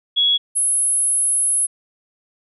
sine tone pair in turn, 3350 / 10636 Hz, G#7 / E9, +14 / +14 cents, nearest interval octave + minor sixth, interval 2000 cents, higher second, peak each -13 / -15 dBFS, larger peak first, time 0.16-0.38 / 0.55-1.67 s, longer second, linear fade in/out 20 ms, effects none

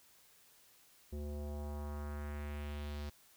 square tone with low-pass filter sweep, 73.42 Hz, D2, in tune, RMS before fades -42 dBFS, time 1.12-3.1 s, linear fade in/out 10 ms, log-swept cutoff 410 to 5000 Hz, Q 1.8, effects white hiss -65 dBFS RMS until 3.36 s

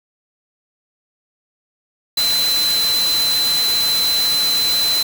sine tone in noise, 4046 Hz, B7, 41 cents sharp, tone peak -15 dBFS, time 2.17-5.03 s, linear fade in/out 5 ms, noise white, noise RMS -23 dBFS, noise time 2.17-5.03 s, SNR +5 dB, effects none

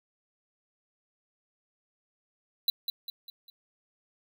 square tone with echo, 3978 Hz, B7, 12 cents sharp, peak -22 dBFS, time 2.68-2.7 s, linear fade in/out 2 ms, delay 200 ms, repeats 4, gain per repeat -7 dB, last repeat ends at 3.5 s, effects none

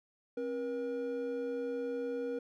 triangle tone pair together, 268.1 / 478.8 Hz, C4 / A#4, +42 / +46 cents, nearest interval minor seventh, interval 1004 cents, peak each -38 / -33 dBFS, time 0.37-2.39 s, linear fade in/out 5 ms, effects none

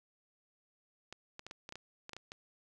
clicks, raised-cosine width 0.2 ms, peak -28 dBFS, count 11, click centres 1.126 / 1.394 / 1.466 / 1.511 / 1.691 / 1.724 / 1.756 / 2.094 / 2.133 / 2.166 / 2.319 s, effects none

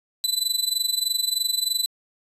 sawtooth tone with amplitude modulation, 4000 Hz, B7, 21 cents sharp, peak -15 dBFS, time 0.24-1.86 s, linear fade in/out 0 ms, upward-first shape sine, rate 23.2 Hz, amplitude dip 85%, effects resampled to 32000 Hz

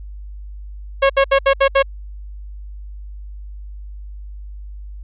sawtooth tone bursts, 547 Hz, C#5, 23 cents flat, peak -6 dBFS, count 6, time 1.02-1.827 s, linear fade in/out 10 ms, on 77 ms, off 69 ms, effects added 50 Hz sine -30 dBFS peak until 5.03 s + resampled to 8000 Hz

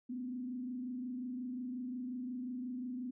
sine tone with frequency modulation, 250.2 Hz, B3, 23 cents sharp, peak -38 dBFS, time 0.09-3.11 s, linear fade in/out 10 ms, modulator 25.6 Hz, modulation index 0.55, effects none

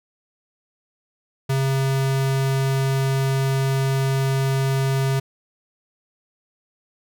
square tone, 134.8 Hz, C#3, 48 cents flat, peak -19 dBFS, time 1.49-5.2 s, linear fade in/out 10 ms, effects none

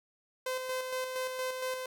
sawtooth tone with tremolo, 514 Hz, C5, 31 cents flat, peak -28 dBFS, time 0.46-1.86 s, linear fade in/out 5 ms, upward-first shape square, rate 4.3 Hz, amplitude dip 40%, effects none

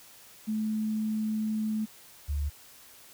sine tone pair in turn, 216.5 / 72.56 Hz, A3 / D2, -28 / -20 cents, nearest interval octave + perfect fifth, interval 1892 cents, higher first, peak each -27 / -27 dBFS, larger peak neither, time 0.47-1.86 / 2.28-2.5 s, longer first, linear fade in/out 20 ms, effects white hiss -53 dBFS RMS until 3.13 s

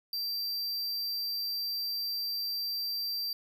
square tone, 4699 Hz, D8, in tune, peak -32 dBFS, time 0.13-3.33 s, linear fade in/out 2 ms, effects none

